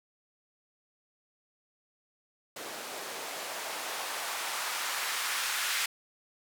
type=noise with band-pass filter sweep; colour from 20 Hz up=blue; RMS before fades=-35 dBFS; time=2.56-5.86 s; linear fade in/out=5 ms; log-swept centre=410 to 1700 Hz; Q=1.1; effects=none